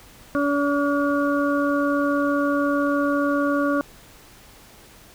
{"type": "harmonic tone", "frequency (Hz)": 285.6, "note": "D4", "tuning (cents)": -48, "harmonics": [1, 2, 4, 5], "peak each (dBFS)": [-21, -24, -27, -28], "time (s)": [0.35, 3.81], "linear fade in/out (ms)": 0, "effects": ["pink hiss -48 dBFS RMS until 5.14 s"]}